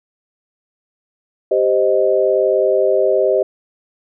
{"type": "chord", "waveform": "sine", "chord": "C minor", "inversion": "second", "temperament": "equal", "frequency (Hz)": [392, 523.3, 622.3], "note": ["G4", "C5", "Eb5"], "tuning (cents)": [0, 0, 0], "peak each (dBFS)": -16, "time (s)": [1.51, 3.43], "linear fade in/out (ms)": 5, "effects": []}